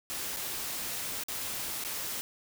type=noise with dropouts; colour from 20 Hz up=white; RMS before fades=-36 dBFS; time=0.1-2.21 s; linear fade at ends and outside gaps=0 ms; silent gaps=0.363-0.369 / 1.236-1.284 / 1.839-1.848 s; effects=none